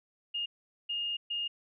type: tone bursts at uneven times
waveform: sine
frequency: 2838 Hz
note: F7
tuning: 27 cents sharp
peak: -31 dBFS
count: 3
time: 0.34-0.46 / 0.89-1.17 / 1.3-1.48 s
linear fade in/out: 10 ms
effects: none